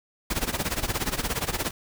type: noise with tremolo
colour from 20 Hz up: pink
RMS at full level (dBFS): -25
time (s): 0.3-1.71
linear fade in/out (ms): 5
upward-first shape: sine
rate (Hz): 17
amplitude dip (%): 85
effects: none